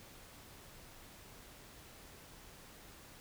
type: silence
effects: pink hiss -56 dBFS RMS until 3.2 s